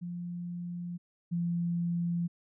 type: tone pair in turn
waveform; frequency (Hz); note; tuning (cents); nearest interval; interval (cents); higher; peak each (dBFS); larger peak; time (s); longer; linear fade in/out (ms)
sine; 174.61 / 171.81; F3 / F3; 0 / -28; unison; 28; first; -35 / -28; second; 0.01-0.98 / 1.31-2.28; neither; 20
effects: none